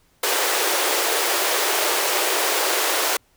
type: high-pass noise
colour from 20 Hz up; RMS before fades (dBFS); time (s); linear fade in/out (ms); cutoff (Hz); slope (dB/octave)
pink; -21; 0.23-3.17; 5; 360; 48
effects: pink hiss -61 dBFS RMS until 3.36 s